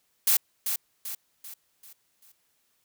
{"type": "noise with echo", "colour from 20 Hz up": "blue", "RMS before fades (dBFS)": -21, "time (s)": [0.27, 0.37], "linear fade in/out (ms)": 5, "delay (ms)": 390, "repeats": 5, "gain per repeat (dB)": -7, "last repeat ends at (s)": 2.32, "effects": ["white hiss -71 dBFS RMS until 2.84 s"]}